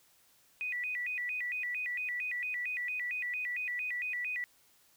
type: tone with vibrato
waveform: sine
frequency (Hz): 2209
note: C#7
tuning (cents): -7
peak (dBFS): -33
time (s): 0.61-4.44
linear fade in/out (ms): 0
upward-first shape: square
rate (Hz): 4.4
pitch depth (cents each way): 210
effects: white hiss -66 dBFS RMS until 4.96 s